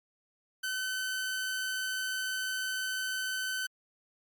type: tone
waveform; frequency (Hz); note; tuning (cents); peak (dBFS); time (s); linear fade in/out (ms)
sawtooth; 1522; F#6; +48; -28; 0.63-3.67; 10
effects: MP3 96 kbps